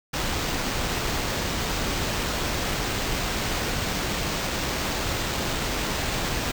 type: noise with sample-and-hold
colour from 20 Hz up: pink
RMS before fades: -27 dBFS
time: 0.13-6.52 s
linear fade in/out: 10 ms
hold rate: 11025 Hz
effects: none